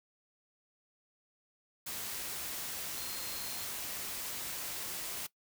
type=tone in noise; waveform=sine; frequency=4200 Hz; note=C8; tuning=6 cents sharp; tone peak=-47 dBFS; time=2.97-3.65 s; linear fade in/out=10 ms; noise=white; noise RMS=-40 dBFS; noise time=1.86-5.27 s; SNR=-10 dB; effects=noise-tail reverb RT60 0.1 s tail -19 dB re dry